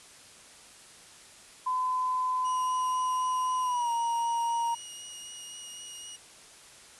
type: tone with pitch glide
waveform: sine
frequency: 1016 to 931.7 Hz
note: B5 to A#5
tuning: +49 to -1 cents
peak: -26 dBFS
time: 1.66-4.75 s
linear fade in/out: 10 ms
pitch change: -150 cents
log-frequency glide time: 3.63-3.92 s
type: tone with vibrato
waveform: 15% pulse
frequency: 2885 Hz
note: F#7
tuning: 44 cents flat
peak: -34 dBFS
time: 2.44-6.17 s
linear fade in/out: 20 ms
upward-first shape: triangle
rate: 3.9 Hz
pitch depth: 16 cents each way
effects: white hiss -52 dBFS RMS until 6.99 s + resampled to 24000 Hz